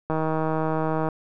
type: click train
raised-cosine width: 1 ms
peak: -12 dBFS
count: 157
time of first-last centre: 0.1-1.087 s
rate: 158 Hz
effects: none